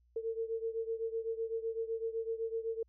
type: beating tone pair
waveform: sine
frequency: 450 / 457.9 Hz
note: A4 / A#4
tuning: +39 / -31 cents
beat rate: 7.9 Hz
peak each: -36 / -39 dBFS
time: 0.16-2.83 s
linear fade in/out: 5 ms
effects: added 60 Hz sine -66 dBFS peak until 2.88 s